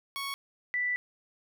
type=tone pair in turn; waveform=15% pulse / sine; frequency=1108.7 / 1975.5 Hz; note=C#6 / B6; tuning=0 / 0 cents; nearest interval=minor seventh; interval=1000 cents; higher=second; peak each=-27 dBFS; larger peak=neither; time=0.16-0.34 / 0.74-0.96 s; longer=second; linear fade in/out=0 ms; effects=none